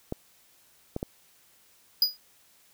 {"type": "clicks", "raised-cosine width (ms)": 2, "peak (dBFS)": -17, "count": 3, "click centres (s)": [0.124, 0.964, 1.029]}
{"type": "tone with exponential decay", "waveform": "square", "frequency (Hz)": 4923, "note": "D#8", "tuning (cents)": -19, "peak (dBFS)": -16, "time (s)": [2.02, 2.17], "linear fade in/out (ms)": 2, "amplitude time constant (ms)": 32}
{"effects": ["white hiss -61 dBFS RMS until 2.73 s"]}